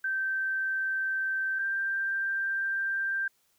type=tone pair in turn; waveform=sine; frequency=1555 / 1578.5 Hz; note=G6 / G6; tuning=-14 / +12 cents; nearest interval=unison; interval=26 cents; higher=second; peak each=-27 dBFS; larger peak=neither; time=0.04-1.59 / 1.59-3.28 s; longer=second; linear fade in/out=5 ms; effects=white hiss -70 dBFS RMS until 3.58 s